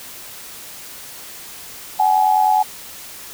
sine tone pair together, 754 / 843.7 Hz, F#5 / G#5, +32 / +27 cents, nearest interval major second, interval 195 cents, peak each -16 / -14 dBFS, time 1.99-2.63 s, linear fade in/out 10 ms, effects white hiss -36 dBFS RMS until 3.33 s

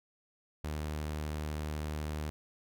sawtooth tone, 76 Hz, D#2, 40 cents flat, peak -31 dBFS, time 0.64-2.3 s, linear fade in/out 0 ms, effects none

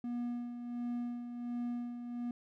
triangle tone with tremolo, 240.8 Hz, B3, 44 cents flat, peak -32 dBFS, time 0.04-2.31 s, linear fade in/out 2 ms, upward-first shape sine, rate 1.4 Hz, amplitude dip 55%, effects none

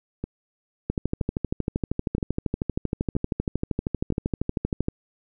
two click trains, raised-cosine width 3 ms, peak -11 / -16 dBFS, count 52 / 5, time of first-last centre 0.9-4.884 / 0.24-4.123 s, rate 12.8 / 1.03 Hz, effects none

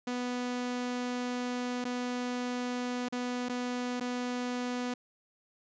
sawtooth tone with dropouts, 246.9 Hz, B3, in tune, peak -28 dBFS, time 0.07-4.94 s, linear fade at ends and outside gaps 5 ms, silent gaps 1.843-1.85 / 3.086-3.124 / 3.487-3.494 / 4-4.008 s, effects resampled to 16000 Hz

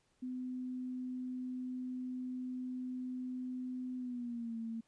sine tone with pitch glide, 253.4 to 227.1 Hz, B3 to A#3, +45 to -45 cents, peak -38 dBFS, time 0.22-4.81 s, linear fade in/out 10 ms, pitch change -190 cents, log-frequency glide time 3.97-4.57 s, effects pink hiss -75 dBFS RMS until 4.87 s + resampled to 22050 Hz

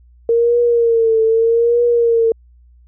sine tone with vibrato, 461.3 Hz, A#4, 18 cents flat, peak -10 dBFS, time 0.29-2.32 s, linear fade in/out 2 ms, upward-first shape triangle, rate 0.81 Hz, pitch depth 70 cents each way, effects added 60 Hz sine -44 dBFS peak until 2.87 s

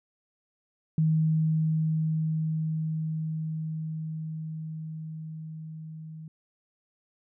sine tone with level ramp, 158.1 Hz, D#3, 28 cents sharp, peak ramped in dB -20 to -39 dBFS, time 0.98-6.28 s, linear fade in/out 2 ms, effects none

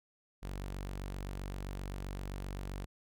sawtooth tone, 47.67 Hz, G1, 48 cents flat, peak -35 dBFS, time 0.42-2.86 s, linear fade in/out 20 ms, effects none

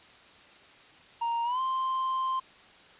triangle tone with pitch glide, 932.3 to 1046.5 Hz, A#5 to C6, 0 to 0 cents, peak -25 dBFS, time 1.21-2.4 s, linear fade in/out 10 ms, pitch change +200 cents, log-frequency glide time 1.44-1.6 s, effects white hiss -54 dBFS RMS until 2.99 s + resampled to 8000 Hz

